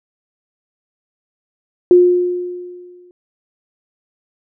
sine tone with exponential decay, 356.8 Hz, F4, 37 cents sharp, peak -3 dBFS, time 1.91-3.11 s, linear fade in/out 1 ms, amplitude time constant 260 ms, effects none

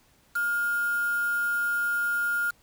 sine tone with quantisation, 1415 Hz, F6, 22 cents sharp, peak -24 dBFS, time 0.35-2.51 s, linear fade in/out 10 ms, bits 6, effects pink hiss -62 dBFS RMS until 2.62 s

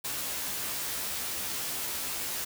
white noise with comb filter, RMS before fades -34 dBFS, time 0.04-2.45 s, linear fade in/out 10 ms, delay 15 ms, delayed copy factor +0.9, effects none

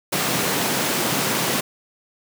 pink high-pass noise, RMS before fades -22 dBFS, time 0.12-1.61 s, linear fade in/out 10 ms, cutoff 140 Hz, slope 24 dB/octave, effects none

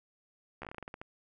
slowing click train, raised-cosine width 0.5 ms, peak -27 dBFS, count 12, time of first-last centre 0.62-1.015 s, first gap 13 ms, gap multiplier 1.19, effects none

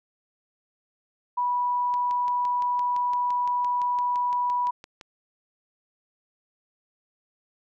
sine tone, 980 Hz, B5, 14 cents flat, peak -22 dBFS, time 1.37-4.71 s, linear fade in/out 10 ms
click train, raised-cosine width 0.2 ms, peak -25 dBFS, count 19, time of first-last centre 1.94-5.012 s, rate 5.86 Hz
effects none

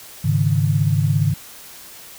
sine chord, Ab suspended fourth, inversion none, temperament just, 103.83 / 138.43 / 155.74 Hz, Ab2 / Db3 / Eb3, 0 / -2 / +2 cents, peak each -19 dBFS, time 0.24-1.34 s, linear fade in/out 10 ms, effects white hiss -40 dBFS RMS until 2.18 s

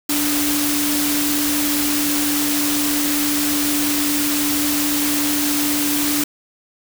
sine tone in noise, 292.7 Hz, D4, 6 cents flat, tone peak -20 dBFS, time 0.09-6.24 s, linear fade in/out 5 ms, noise white, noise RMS -21 dBFS, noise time 0.09-6.24 s, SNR -2 dB, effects none

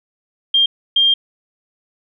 sine tone bursts at uneven times, 3200 Hz, G7, 35 cents sharp, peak -10 dBFS, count 2, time 0.54-0.66 / 0.96-1.14 s, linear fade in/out 5 ms, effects none

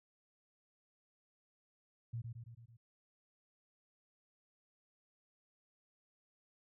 sine tone with echo, 116.54 Hz, A#2, in tune, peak -38 dBFS, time 2.13-2.22 s, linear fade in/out 10 ms, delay 110 ms, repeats 5, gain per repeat -4 dB, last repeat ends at 2.77 s, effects none

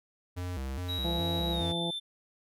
square tone with vibrato, 77.2 Hz, D#2, 13 cents flat, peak -34 dBFS, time 0.36-1.73 s, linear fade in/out 20 ms, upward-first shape square, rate 2.4 Hz, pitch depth 260 cents each way
triangle tone with pitch glide, 3847 to 3548 Hz, B7 to A7, -46 to +14 cents, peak -32 dBFS, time 0.88-2 s, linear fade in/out 20 ms, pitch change -140 cents, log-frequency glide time 1.51-1.67 s
harmonic tone, 170 Hz, F3, 46 cents flat, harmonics 1 / 2 / 3 / 4 / 5, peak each -34 / -37 / -39 / -40 / -41 dBFS, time 1.04-1.91 s, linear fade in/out 10 ms
effects none

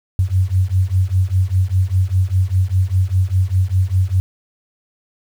sine beating tone pair, 91 / 96 Hz, F#2 / G2, -28 / -36 cents, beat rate 5 Hz, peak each -16 dBFS, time 0.19-4.2 s, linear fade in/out 0 ms, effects 7-bit

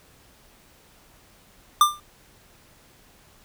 square tone with exponential decay, 1192 Hz, D6, 25 cents sharp, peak -10 dBFS, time 1.81-2 s, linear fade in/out 2 ms, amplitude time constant 41 ms, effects pink hiss -55 dBFS RMS until 3.44 s

